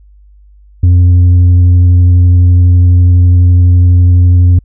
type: tone with tanh clipping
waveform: sine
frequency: 88.8 Hz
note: F2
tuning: 29 cents sharp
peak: -3 dBFS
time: 0.83-4.59 s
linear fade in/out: 5 ms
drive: 3 dB
effects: added 50 Hz sine -37 dBFS peak until 4.64 s